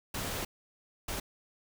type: noise bursts at uneven times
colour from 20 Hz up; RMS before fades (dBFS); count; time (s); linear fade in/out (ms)
pink; -36; 2; 0.14-0.45 / 1.08-1.2; 5
effects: none